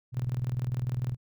sine tone with tremolo, 123.47 Hz, B2, in tune, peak -25 dBFS, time 0.12-1.17 s, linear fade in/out 50 ms, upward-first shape square, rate 20 Hz, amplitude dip 70%, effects none

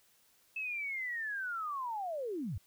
sine linear sweep, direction down, 2630 to 70.7 Hz, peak -35 dBFS, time 0.56-2.58 s, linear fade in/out 5 ms, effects white hiss -68 dBFS RMS until 2.66 s

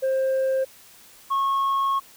sine tone pair in turn, 529 / 1093.4 Hz, C5 / C#6, +19 / -24 cents, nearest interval octave + minor second, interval 1257 cents, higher second, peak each -17 dBFS, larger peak neither, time 0.02-0.65 / 1.3-2 s, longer second, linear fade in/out 20 ms, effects tanh soft clip ceiling -19 dBFS + white hiss -50 dBFS RMS until 2.16 s

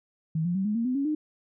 sine tone with pitch steps, 159.6 / 175.05 / 192 / 210.6 / 231 / 253.3 / 277.9 / 304.8 Hz, D#3 / F3 / G3 / G#3 / A#3 / B3 / C#4 / D#4, +44 / +4 / -36 / +24 / -16 / +44 / +4 / -36 cents, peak -24 dBFS, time 0.35-1.15 s, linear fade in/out 5 ms, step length 100 ms, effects none

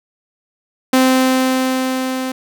sawtooth tone with level ramp, 259.4 Hz, C4, 15 cents flat, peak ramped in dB -5 to -16 dBFS, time 0.93-2.32 s, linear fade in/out 5 ms, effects none

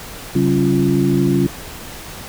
harmonic tone with a mistuned harmonic, 69.3 Hz, C#2, in tune, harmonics 2 / 3 / 4 / 5, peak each -18 / -18 / -18 / -18 dBFS, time 0.35-1.47 s, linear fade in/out 5 ms, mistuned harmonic 3, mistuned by -140 cents, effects pink hiss -33 dBFS RMS until 2.28 s

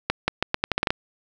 accelerating click train, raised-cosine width 0.3 ms, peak -4 dBFS, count 10, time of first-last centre 0.1-0.905 s, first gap 180 ms, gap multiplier 0.81, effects none

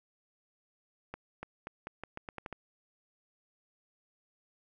accelerating click train, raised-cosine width 0.5 ms, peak -25 dBFS, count 10, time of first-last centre 1.14-2.527 s, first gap 290 ms, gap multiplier 0.83, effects none

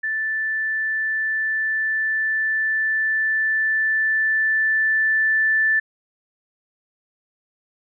sine tone with level ramp, 1760 Hz, A6, in tune, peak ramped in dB -21 to -15 dBFS, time 0.03-5.8 s, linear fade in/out 10 ms, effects none

